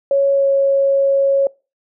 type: tone with pitch glide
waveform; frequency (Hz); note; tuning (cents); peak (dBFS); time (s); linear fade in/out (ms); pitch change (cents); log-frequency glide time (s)
sine; 554.4 to 550.3; C#5 to C#5; 0 to -13; -11; 0.11-1.47; 2; -13; 0.33-0.46
effects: noise-tail reverb RT60 0.3 s tail -24 dB re dry